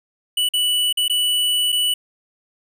square tone with dropouts, 2960 Hz, F#7, in tune, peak -17 dBFS, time 0.37-1.94 s, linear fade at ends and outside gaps 5 ms, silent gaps 0.489-0.536 / 0.927-0.972 / 1.081-1.097 / 1.721-1.725 s, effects none

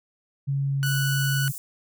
sine tone with pitch glide, 138.59 to 137.08 Hz, C#3 to C#3, 0 to -19 cents, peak -22 dBFS, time 0.47-1.52 s, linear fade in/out 20 ms, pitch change -19 cents, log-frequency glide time 0.66-0.98 s
sawtooth tone, 1480 Hz, F#6, in tune, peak -23 dBFS, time 0.83-1.48 s, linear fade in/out 0 ms
white high-pass noise, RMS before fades -36 dBFS, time 0.86-1.58 s, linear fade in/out 0 ms, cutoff 7100 Hz, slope 24 dB/octave
effects none

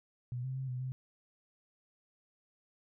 sine tone with pitch steps, 123.2 / 131 / 132.6 / 125.9 / 129.5 Hz, B2 / C3 / C3 / B2 / C3, -4 / +2 / +23 / +34 / -17 cents, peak -35 dBFS, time 0.32-0.92 s, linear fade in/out 0 ms, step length 120 ms, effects none

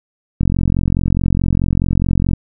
click train, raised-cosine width 5 ms, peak -3 dBFS, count 87, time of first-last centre 0.41-2.334 s, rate 44.7 Hz, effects none

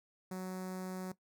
sawtooth tone with notch filter, 185.6 Hz, F#3, 6 cents sharp, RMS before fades -41 dBFS, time 0.31-1.12 s, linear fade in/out 5 ms, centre 3000 Hz, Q 0.8, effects noise-tail reverb RT60 0.1 s tail -17 dB re dry

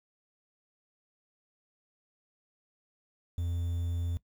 triangle tone with quantisation, 86 Hz, F2, 26 cents flat, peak -28 dBFS, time 3.38-4.17 s, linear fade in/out 0 ms, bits 9, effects noise-tail reverb RT60 0.1 s tail -18 dB re dry

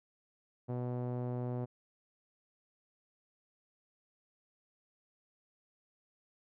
sawtooth tone with low-pass filter, 123.47 Hz, B2, in tune, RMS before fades -37 dBFS, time 0.68-1.66 s, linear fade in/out 20 ms, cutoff 660 Hz, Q 1.2, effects none

